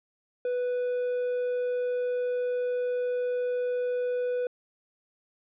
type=tone; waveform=triangle; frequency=494.3 Hz; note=B4; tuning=1 cent sharp; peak=-24 dBFS; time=0.45-4.47 s; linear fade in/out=2 ms; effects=resampled to 8000 Hz